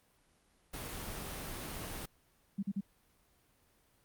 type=noise; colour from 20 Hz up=pink; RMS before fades=-42 dBFS; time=0.73-2.06 s; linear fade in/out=10 ms
type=tone bursts; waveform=sine; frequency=197.7 Hz; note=G3; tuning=15 cents sharp; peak=-32 dBFS; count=3; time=2.58-2.809 s; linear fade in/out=10 ms; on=49 ms; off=41 ms
effects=pink hiss -70 dBFS RMS until 4.04 s + Opus 32 kbps